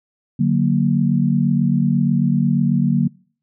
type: chord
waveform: sine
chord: D augmented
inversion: none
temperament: equal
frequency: 146.83 / 185 / 233.1 Hz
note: D3 / F#3 / A#3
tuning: 0 / 0 / 0 cents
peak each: -18 dBFS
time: 0.39-3.08 s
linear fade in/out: 10 ms
effects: noise-tail reverb RT60 0.5 s tail -26 dB re dry